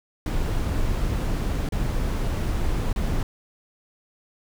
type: noise with dropouts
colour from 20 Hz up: brown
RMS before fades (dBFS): -24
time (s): 0.26-3.23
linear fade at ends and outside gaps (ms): 2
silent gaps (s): 1.689-1.722 / 2.929-2.96
effects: none